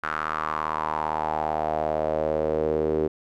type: tone with band-pass filter sweep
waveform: sawtooth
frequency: 77.7 Hz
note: D#2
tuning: 2 cents flat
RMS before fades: -26 dBFS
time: 0.03-3.08 s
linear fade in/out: 10 ms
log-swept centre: 1400 to 400 Hz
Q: 4.7
effects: none